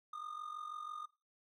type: tone with amplitude modulation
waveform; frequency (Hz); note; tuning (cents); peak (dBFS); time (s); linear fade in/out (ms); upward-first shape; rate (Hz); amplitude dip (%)
triangle; 1222; D#6; -32; -38; 0.13-1.06; 5; sine; 46.1; 75
effects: noise-tail reverb RT60 0.3 s tail -19 dB re dry